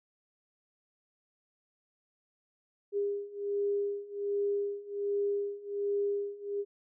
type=beating tone pair; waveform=sine; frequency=404.1 / 405.4 Hz; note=G#4 / G#4; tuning=-47 / -42 cents; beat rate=1.3 Hz; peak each=-34 / -32 dBFS; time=2.92-6.65 s; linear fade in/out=50 ms; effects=none